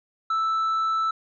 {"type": "tone with tanh clipping", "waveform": "sine", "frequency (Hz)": 1318.5, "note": "E6", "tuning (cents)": 0, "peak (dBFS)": -22, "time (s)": [0.3, 1.11], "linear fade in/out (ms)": 5, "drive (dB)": 3, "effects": []}